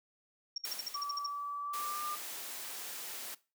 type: tone bursts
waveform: sine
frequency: 5550 Hz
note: F8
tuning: 12 cents flat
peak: -34 dBFS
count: 10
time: 0.56-1.265 s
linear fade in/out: 5 ms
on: 21 ms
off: 55 ms
type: noise with exponential decay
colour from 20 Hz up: white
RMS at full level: -40 dBFS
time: 0.65-1.76 s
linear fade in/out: 0 ms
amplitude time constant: 240 ms
type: tone with pitch glide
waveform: sine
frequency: 1153 to 1197.8 Hz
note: D6 to D6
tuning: -32 to +34 cents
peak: -36 dBFS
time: 0.94-2.16 s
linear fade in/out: 20 ms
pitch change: +66 cents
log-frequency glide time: 1.62-2.03 s
type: noise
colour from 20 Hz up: white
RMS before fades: -43 dBFS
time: 1.73-3.35 s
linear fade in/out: 10 ms
effects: noise-tail reverb RT60 0.3 s tail -19 dB re dry + high-pass 300 Hz 12 dB/octave